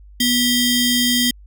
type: ring-modulated tone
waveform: sawtooth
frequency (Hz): 1714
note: A6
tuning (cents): -46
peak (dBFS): -8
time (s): 0.2-1.31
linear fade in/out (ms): 5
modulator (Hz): 1470
effects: added 50 Hz sine -40 dBFS peak until 1.46 s